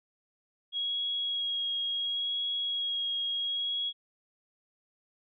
sine tone with vibrato, 3302 Hz, G#7, 11 cents flat, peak -29 dBFS, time 0.72-3.93 s, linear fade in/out 50 ms, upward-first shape sine, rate 0.71 Hz, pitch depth 13 cents each way, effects none

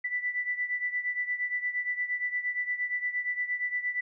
sine beating tone pair, 1975.5 / 1984.1 Hz, B6 / B6, 0 / +7 cents, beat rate 8.6 Hz, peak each -30 / -34 dBFS, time 0.04-4.01 s, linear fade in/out 10 ms, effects none

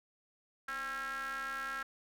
square ring-modulated tone, 138.59 Hz, C#3, in tune, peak -35 dBFS, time 0.68-1.83 s, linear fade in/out 5 ms, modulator 1490 Hz, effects none

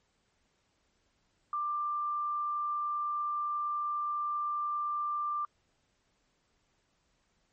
sine tone, 1185 Hz, D6, 15 cents sharp, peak -30 dBFS, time 1.53-5.45 s, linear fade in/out 2 ms, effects pink hiss -74 dBFS RMS until 7.52 s + MP3 32 kbps

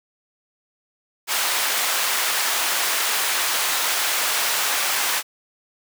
pink high-pass noise, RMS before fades -22 dBFS, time 1.27-5.23 s, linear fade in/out 50 ms, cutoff 1000 Hz, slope 12 dB/octave, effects none

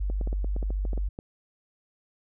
sine tone, 49 Hz, G1, in tune, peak -25 dBFS, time 0-1.09 s, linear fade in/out 10 ms
clicks, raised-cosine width 2 ms, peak -23 dBFS, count 12, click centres 0.1 / 0.212 / 0.274 / 0.329 / 0.445 / 0.564 / 0.628 / 0.705 / 0.852 / 0.932 / 0.977 / 1.189 s
effects none

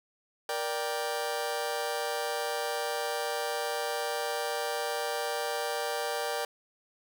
sawtooth chord, G minor, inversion first, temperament just, 470.4 / 588 / 784 Hz, Bb4 / D5 / G5, +16 / +2 / 0 cents, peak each -31 dBFS, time 0.49-6.45 s, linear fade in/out 2 ms, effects none

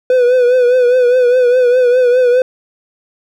triangle tone with vibrato, 497.3 Hz, B4, 12 cents sharp, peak -5 dBFS, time 0.1-2.42 s, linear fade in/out 2 ms, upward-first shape triangle, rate 4.9 Hz, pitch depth 65 cents each way, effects none

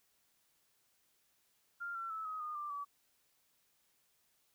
sine tone with pitch steps, 1396 / 1350.8 / 1307 / 1264.7 / 1223.7 / 1184.1 / 1145.8 Hz, F6 / E6 / E6 / D#6 / D#6 / D6 / D6, -1 / +42 / -15 / +28 / -29 / +14 / -43 cents, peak -39 dBFS, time 1.8-2.85 s, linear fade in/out 20 ms, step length 150 ms, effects white hiss -75 dBFS RMS until 4.54 s

